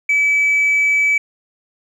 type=tone; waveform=sine; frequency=2296 Hz; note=D7; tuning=40 cents flat; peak=-10 dBFS; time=0.09-1.18 s; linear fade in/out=5 ms; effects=tanh soft clip ceiling -10 dBFS + 8-bit